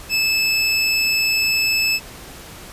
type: tone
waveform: 25% pulse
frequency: 2615 Hz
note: E7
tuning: 15 cents flat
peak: -12 dBFS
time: 0.09-2 s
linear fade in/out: 50 ms
effects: pink hiss -38 dBFS RMS until 2.72 s + resampled to 32000 Hz